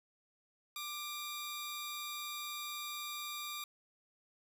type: tone pair together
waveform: 15% pulse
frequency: 1188 / 3772 Hz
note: D6 / A#7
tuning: +20 / +20 cents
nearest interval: octave + minor sixth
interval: 2000 cents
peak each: -36 / -38 dBFS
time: 0.76-3.64 s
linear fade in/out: 2 ms
effects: none